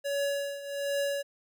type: tone with tremolo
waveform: square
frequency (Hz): 564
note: C#5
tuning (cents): +30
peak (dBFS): -27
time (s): 0.04-1.23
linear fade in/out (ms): 20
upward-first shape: triangle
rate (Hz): 1.3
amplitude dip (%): 80
effects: none